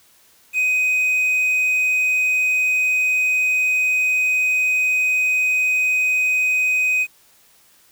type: tone with quantisation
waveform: triangle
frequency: 2508 Hz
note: D#7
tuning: 13 cents sharp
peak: -14 dBFS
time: 0.53-7.07 s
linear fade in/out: 50 ms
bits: 7
effects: white hiss -54 dBFS RMS until 7.91 s